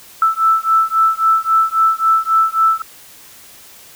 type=beating tone pair; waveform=sine; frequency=1318.5 / 1322.2 Hz; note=E6 / E6; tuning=0 / +5 cents; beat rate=3.7 Hz; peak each=-14 dBFS; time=0.22-2.82 s; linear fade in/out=2 ms; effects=white hiss -41 dBFS RMS until 3.95 s